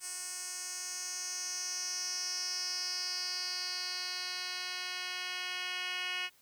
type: tone with band-pass filter sweep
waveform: 10% pulse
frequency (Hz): 363.7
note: F#4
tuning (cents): -30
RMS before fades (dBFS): -38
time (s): 0-6.3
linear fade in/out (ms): 50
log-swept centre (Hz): 7900 to 3000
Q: 4.4
effects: white hiss -65 dBFS RMS until 6.41 s